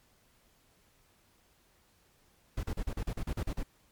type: noise bursts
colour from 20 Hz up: brown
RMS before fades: -33 dBFS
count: 11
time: 2.57-3.632 s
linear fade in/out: 5 ms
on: 62 ms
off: 38 ms
effects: pink hiss -67 dBFS RMS until 3.91 s + MP3 96 kbps